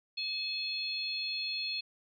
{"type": "harmonic tone", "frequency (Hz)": 856, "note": "A5", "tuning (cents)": -48, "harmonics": [3, 4, 5], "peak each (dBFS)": [-38, -41, -35], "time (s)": [0.17, 1.81], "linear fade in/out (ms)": 10, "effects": []}